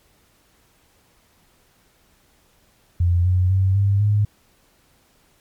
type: tone with pitch steps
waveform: sine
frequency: 87.31 / 91.23 / 95.32 / 99.6 / 104.07 Hz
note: F2 / F#2 / G2 / G2 / G#2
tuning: 0 / -24 / -48 / +28 / +4 cents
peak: -14 dBFS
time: 3-4.25 s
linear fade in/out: 5 ms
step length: 250 ms
effects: pink hiss -59 dBFS RMS until 5.4 s + MP3 96 kbps